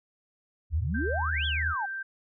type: tone with vibrato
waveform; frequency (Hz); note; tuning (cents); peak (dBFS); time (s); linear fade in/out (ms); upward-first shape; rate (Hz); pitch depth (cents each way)
sine; 77.78; D#2; 0; -29; 0.7-1.75; 50; square; 2.3; 43
type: exponential two-way sweep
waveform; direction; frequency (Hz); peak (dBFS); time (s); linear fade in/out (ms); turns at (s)
sine; up then down; 61.74 to 3474 to 757; -29; 0.72-1.86; 10; 1.46
type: tone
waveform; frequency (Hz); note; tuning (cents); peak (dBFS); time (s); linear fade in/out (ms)
sine; 1568; G6; 0; -32; 0.94-2.03; 10
effects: none